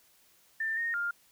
sine tone with pitch steps, 1787 / 1850 / 1404 Hz, A6 / A#6 / F6, +26 / -14 / +9 cents, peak -29 dBFS, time 0.6-1.11 s, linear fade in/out 5 ms, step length 170 ms, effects white hiss -64 dBFS RMS until 1.31 s

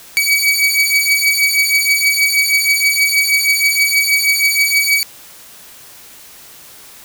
sawtooth beating tone pair, 2269 / 2275.3 Hz, C#7 / C#7, +40 / +45 cents, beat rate 6.3 Hz, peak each -11 dBFS, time 0.17-5.03 s, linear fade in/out 0 ms, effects white hiss -39 dBFS RMS until 7.04 s

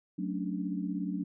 sine chord, D major seventh, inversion first, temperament equal, 185 / 220 / 277.2 / 293.7 Hz, F#3 / A3 / C#4 / D4, 0 / 0 / 0 / 0 cents, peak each -34 / -39 / -39 / -37 dBFS, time 0.18-1.24 s, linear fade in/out 10 ms, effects none

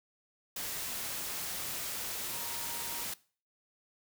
sine tone in noise, 938 Hz, A#5, 11 cents sharp, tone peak -48 dBFS, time 2.33-3.04 s, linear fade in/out 5 ms, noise white, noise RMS -38 dBFS, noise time 0.56-3.14 s, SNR -13 dB, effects noise-tail reverb RT60 0.4 s tail -20 dB re dry

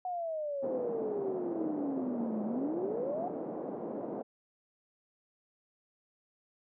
sine exponential two-way sweep, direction down then up, 740 to 207.7 to 740 Hz, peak -33 dBFS, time 0.05-3.28 s, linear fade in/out 2 ms, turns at 2.44 s
white band-pass noise, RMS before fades -39 dBFS, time 0.62-4.23 s, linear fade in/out 20 ms, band 190 to 620 Hz, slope 24 dB/octave
effects none

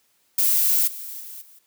violet noise with level steps, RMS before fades -19 / -35 / -38 / -50 dBFS, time 0.38-1.59 s, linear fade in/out 5 ms, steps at 0.87 / 1.2 / 1.41 s, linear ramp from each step 10 ms, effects white hiss -65 dBFS RMS until 1.66 s + high-pass 100 Hz 12 dB/octave

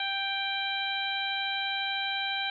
harmonic tone, 786 Hz, G5, 4 cents sharp, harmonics 1 / 2 / 3 / 4 / 5, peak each -35 / -35 / -35 / -35 / -35 dBFS, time 0-2.5 s, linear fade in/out 2 ms, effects none

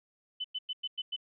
sine tone bursts, 3016 Hz, F#7, 32 cents sharp, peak -32 dBFS, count 6, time 0.4-1.164 s, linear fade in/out 10 ms, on 44 ms, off 100 ms, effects none

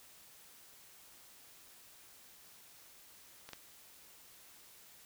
clicks, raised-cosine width 0.2 ms, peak -30 / -27 dBFS, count 2, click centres 3.49 / 3.533 s, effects white hiss -59 dBFS RMS until 5.05 s

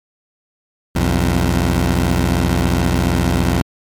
15% pulse tone pair together, 62.75 / 86.8 Hz, B1 / F2, +28 / -10 cents, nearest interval tritone, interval 562 cents, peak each -10 dBFS, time 0.95-3.62 s, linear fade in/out 10 ms, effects MP3 96 kbps

